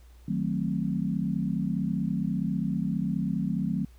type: chord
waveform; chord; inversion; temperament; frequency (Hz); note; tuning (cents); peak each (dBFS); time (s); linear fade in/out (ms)
sine; D# diminished seventh; none; equal; 155.56 / 185 / 220 / 261.6; D#3 / F#3 / A3 / C4; 0 / 0 / 0 / 0; -32 / -29 / -31 / -34; 0.28-3.85; 5
effects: added 60 Hz sine -49 dBFS peak until 3.98 s + pink hiss -63 dBFS RMS until 3.98 s